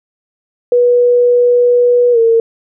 sine tone with pitch glide, 487 to 457 Hz, B4 to A#4, -24 to -34 cents, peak -6 dBFS, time 0.72-2.4 s, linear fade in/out 2 ms, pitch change -110 cents, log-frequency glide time 2.12-2.18 s, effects none

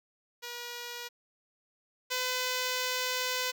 5% pulse tone pair in turn, 480.5 / 505.4 Hz, B4 / B4, -48 / +40 cents, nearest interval minor second, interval 88 cents, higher second, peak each -27 / -18 dBFS, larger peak second, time 0.42-1.09 / 2.1-3.52 s, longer second, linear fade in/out 20 ms, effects none

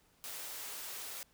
white high-pass noise, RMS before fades -44 dBFS, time 0.24-1.23 s, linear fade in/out 0 ms, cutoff 350 Hz, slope 12 dB/octave, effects pink hiss -69 dBFS RMS until 1.33 s

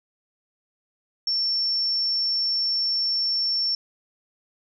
sine tone, 5430 Hz, F8, 50 cents flat, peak -21 dBFS, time 1.27-3.75 s, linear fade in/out 2 ms, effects none

